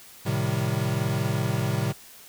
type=chord; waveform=square; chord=A half-diminished seventh; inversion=none; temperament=equal; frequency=110 / 130.81 / 155.56 / 196 Hz; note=A2 / C3 / Eb3 / G3; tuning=0 / 0 / 0 / 0 cents; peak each=-29 / -28 / -32 / -33 dBFS; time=0.25-1.93 s; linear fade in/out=20 ms; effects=white hiss -48 dBFS RMS until 2.28 s